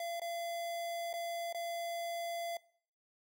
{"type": "tone with dropouts", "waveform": "square", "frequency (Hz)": 682, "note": "F5", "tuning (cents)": -41, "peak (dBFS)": -38, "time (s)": [0, 2.57], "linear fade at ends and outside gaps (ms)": 2, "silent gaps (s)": [[0.198, 0.217], [1.13, 1.138], [1.527, 1.546]], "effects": ["noise-tail reverb RT60 0.6 s tail -22 dB re dry"]}